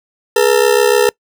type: ring-modulated tone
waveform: 40% pulse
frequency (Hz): 450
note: A4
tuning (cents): +39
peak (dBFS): -5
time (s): 0.36-1.09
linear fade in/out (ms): 0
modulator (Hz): 33.4
effects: noise-tail reverb RT60 0.1 s tail -25 dB re dry